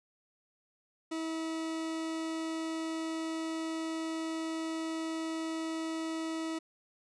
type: tone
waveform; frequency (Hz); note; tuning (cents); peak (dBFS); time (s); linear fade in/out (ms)
40% pulse; 322.8; E4; -36; -33; 1.11-6.59; 10
effects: resampled to 22050 Hz